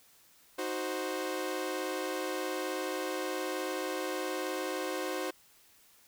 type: chord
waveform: sawtooth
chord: C diminished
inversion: first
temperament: equal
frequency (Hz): 311.1 / 370 / 523.3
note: Eb4 / Gb4 / C5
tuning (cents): 0 / 0 / 0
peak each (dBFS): -35 / -33 / -33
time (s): 0.58-5.31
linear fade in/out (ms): 10
effects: white hiss -62 dBFS RMS until 6.07 s